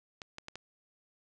clicks, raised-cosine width 0.2 ms, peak -25 dBFS, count 4, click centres 0.218 / 0.384 / 0.484 / 0.556 s, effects resampled to 24000 Hz + 11-bit

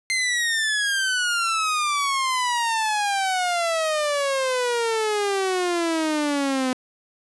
sawtooth exponential sweep, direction down, 2093 to 253.1 Hz, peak -17 dBFS, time 0.1-6.73 s, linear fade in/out 0 ms, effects resampled to 24000 Hz + 9-bit

